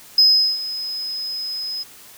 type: tone with ADSR envelope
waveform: sine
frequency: 5070 Hz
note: D#8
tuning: 32 cents sharp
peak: -7 dBFS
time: 0.18-1.84 s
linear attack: 4 ms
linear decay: 390 ms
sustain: -17 dB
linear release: 23 ms
effects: tanh soft clip ceiling -6 dBFS + white hiss -44 dBFS RMS until 2.17 s